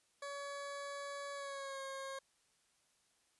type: tone with pitch glide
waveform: 20% pulse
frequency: 565 to 539.8 Hz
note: C#5 to C#5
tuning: +33 to -46 cents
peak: -38 dBFS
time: 0.22-2.19 s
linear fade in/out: 5 ms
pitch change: -79 cents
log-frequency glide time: 1.33-1.81 s
effects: white hiss -75 dBFS RMS until 3.39 s + resampled to 24000 Hz